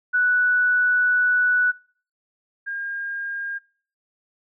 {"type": "tone pair in turn", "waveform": "sine", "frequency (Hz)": [1480, 1613.9], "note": ["F#6", "G6"], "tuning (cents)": [0, 50], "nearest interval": "minor second", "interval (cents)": 150, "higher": "second", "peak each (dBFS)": [-16, -26], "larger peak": "first", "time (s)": [[0.13, 1.72], [2.66, 3.59]], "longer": "first", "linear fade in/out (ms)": 20, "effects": ["noise-tail reverb RT60 0.5 s tail -25 dB re dry"]}